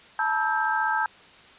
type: tone cluster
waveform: sine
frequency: 874 / 949 / 1302 / 1582 Hz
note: A5 / A#5 / E6 / G6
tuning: -12 / +31 / -22 / +15 cents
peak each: -26 / -31 / -29 / -26 dBFS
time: 0.19-1.06 s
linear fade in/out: 2 ms
effects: white hiss -50 dBFS RMS until 1.58 s + resampled to 8000 Hz